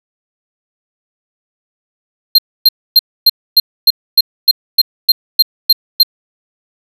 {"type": "tone bursts", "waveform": "square", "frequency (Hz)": 4186, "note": "C8", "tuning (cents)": 0, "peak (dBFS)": -3, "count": 13, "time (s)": [2.35, 6.032], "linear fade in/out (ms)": 5, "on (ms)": 34, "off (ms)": 270, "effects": []}